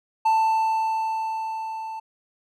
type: tone with level ramp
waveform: triangle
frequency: 886 Hz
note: A5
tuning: 12 cents sharp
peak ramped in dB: -14 to -29 dBFS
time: 0.25-2 s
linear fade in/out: 10 ms
effects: none